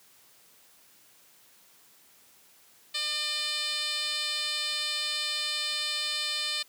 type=tone with band-pass filter; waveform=10% pulse; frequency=601 Hz; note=D5; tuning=40 cents sharp; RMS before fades=-31 dBFS; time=2.94-6.63 s; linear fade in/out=10 ms; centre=4800 Hz; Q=2.6; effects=white hiss -59 dBFS RMS until 6.68 s + high-pass 100 Hz 12 dB/octave